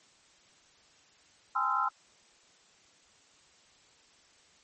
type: tone cluster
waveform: sine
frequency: 804 / 859 / 1033 / 1294 / 1362 Hz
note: G5 / A5 / C6 / E6 / F6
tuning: +44 / -42 / -22 / -32 / -44 cents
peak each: -36 / -38 / -31 / -32 / -31 dBFS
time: 1.55-1.89 s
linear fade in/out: 10 ms
effects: white hiss -62 dBFS RMS until 4.63 s + MP3 32 kbps